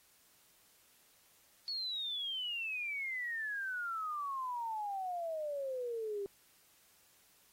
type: exponential sweep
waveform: sine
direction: down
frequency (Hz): 4437 to 392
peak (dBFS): -36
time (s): 1.68-6.26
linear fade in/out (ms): 0
effects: white hiss -67 dBFS RMS until 7.52 s + AAC 48 kbps